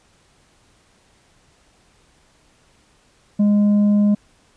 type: tone with tanh clipping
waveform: sine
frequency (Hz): 206.1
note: G#3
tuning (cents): -13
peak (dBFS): -13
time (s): 3.39-4.15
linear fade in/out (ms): 10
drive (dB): 4
effects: pink hiss -57 dBFS RMS until 4.56 s + resampled to 22050 Hz